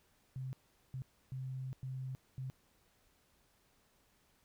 sine tone bursts at uneven times, 130.81 Hz, C3, in tune, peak -39 dBFS, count 5, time 0.36-0.53 / 0.94-1.02 / 1.32-1.73 / 1.83-2.15 / 2.38-2.5 s, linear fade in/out 0 ms, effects pink hiss -72 dBFS RMS until 4.44 s

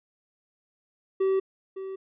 triangle tone with echo, 383.9 Hz, G4, 36 cents flat, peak -19 dBFS, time 1.2-1.4 s, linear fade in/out 10 ms, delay 560 ms, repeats 1, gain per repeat -12 dB, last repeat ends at 1.96 s, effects resampled to 8000 Hz

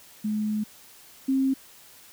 sine tone pair in turn, 212.8 / 267.1 Hz, G#3 / C4, +42 / +36 cents, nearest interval major third, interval 394 cents, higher second, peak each -24 / -20 dBFS, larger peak second, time 0.24-0.64 / 1.28-1.54 s, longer first, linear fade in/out 10 ms, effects white hiss -51 dBFS RMS until 2.12 s

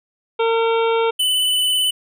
harmonic tone, 456 Hz, A#4, 38 cents flat, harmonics 1 / 2 / 3 / 5 / 6 / 7 / 8, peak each -16 / -22 / -26 / -30 / -32 / -33 / -34 dBFS, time 0.39-1.11 s, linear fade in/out 10 ms
square tone with vibrato, 3000 Hz, F#7, 23 cents sharp, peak -16 dBFS, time 1.19-1.91 s, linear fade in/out 10 ms, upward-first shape sine, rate 18 Hz, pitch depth 20 cents each way
effects none

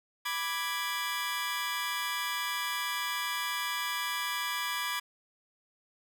20% pulse chord, G# diminished, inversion first, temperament equal, 987.8 / 1174.7 / 1661.2 Hz, B5 / D6 / G#6, 0 / 0 / 0 cents, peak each -31 dBFS, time 0.25-5 s, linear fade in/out 10 ms, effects none

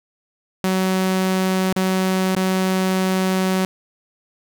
sawtooth tone with dropouts, 187.7 Hz, F#3, 25 cents sharp, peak -13 dBFS, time 0.64-3.65 s, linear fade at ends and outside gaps 0 ms, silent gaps 1.727-1.763 / 2.351-2.365 s, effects none

